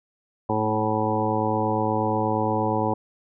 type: harmonic tone with a mistuned harmonic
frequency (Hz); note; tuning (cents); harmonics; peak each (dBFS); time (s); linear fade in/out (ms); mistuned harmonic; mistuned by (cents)
108.5; A2; -24; 1 / 2 / 3 / 4 / 5 / 7 / 8 / 9; -29 / -29 / -29 / -29 / -29 / -29 / -29 / -29; 0.49-2.94; 5; 2; +17
effects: none